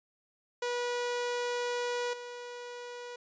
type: tone with level steps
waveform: sawtooth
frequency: 486 Hz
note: B4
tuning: 28 cents flat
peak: -27 / -37 dBFS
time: 0.62-3.16 s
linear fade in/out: 5 ms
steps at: 2.13 s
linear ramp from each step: 5 ms
effects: resampled to 16000 Hz